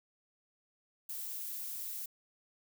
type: noise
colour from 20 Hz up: violet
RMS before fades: -41 dBFS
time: 1.09-2.06 s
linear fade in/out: 5 ms
effects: none